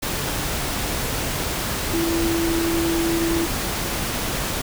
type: tone in noise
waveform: sine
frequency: 333.3 Hz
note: E4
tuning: 19 cents sharp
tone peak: -20 dBFS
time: 1.93-3.46 s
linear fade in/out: 10 ms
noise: pink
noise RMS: -25 dBFS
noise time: 0.02-4.62 s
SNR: +2 dB
effects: none